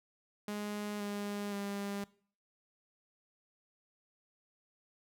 sawtooth tone with pitch steps, 207.7 / 204.2 / 200.9 Hz, G#3 / G#3 / G3, 0 / -29 / +43 cents, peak -33 dBFS, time 0.48-2.04 s, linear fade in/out 2 ms, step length 520 ms, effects noise-tail reverb RT60 0.5 s tail -21 dB re dry

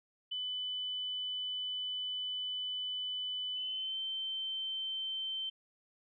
sine tone with pitch glide, 3000 to 3100 Hz, F#7 to G7, +23 to -20 cents, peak -35 dBFS, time 0.31-5.5 s, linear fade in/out 10 ms, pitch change +57 cents, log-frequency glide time 3.54-3.99 s, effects none

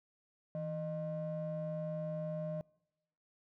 triangle ring-modulated tone, 225.5 Hz, A3, 43 cents sharp, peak -31 dBFS, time 0.55-2.61 s, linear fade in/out 0 ms, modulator 388 Hz, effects noise-tail reverb RT60 0.9 s tail -26 dB re dry + tanh soft clip ceiling -28 dBFS

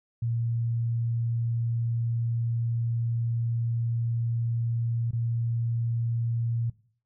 sine tone with dropouts, 116.54 Hz, A#2, in tune, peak -25 dBFS, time 0.22-6.7 s, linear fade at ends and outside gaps 5 ms, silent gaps 5.11-5.131 s, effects noise-tail reverb RT60 0.5 s tail -20 dB re dry

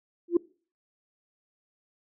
sine tone with exponential growth, 344.5 Hz, F4, 24 cents flat, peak -13 dBFS, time 0.28-0.37 s, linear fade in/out 5 ms, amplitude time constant 19 ms, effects noise-tail reverb RT60 0.4 s tail -23 dB re dry + tanh soft clip ceiling -13 dBFS

